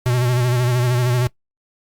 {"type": "tone with vibrato", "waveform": "square", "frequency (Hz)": 123.47, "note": "B2", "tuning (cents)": 0, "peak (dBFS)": -16, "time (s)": [0.06, 1.27], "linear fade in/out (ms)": 0, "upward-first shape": "sine", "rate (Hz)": 13, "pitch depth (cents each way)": 49, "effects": ["noise-tail reverb RT60 0.1 s tail -20 dB re dry", "Opus 48 kbps"]}